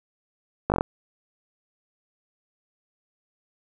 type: slowing click train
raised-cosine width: 1 ms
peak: -7 dBFS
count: 6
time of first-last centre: 0.7-0.809 s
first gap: 19 ms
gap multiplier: 1.07
effects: 8-bit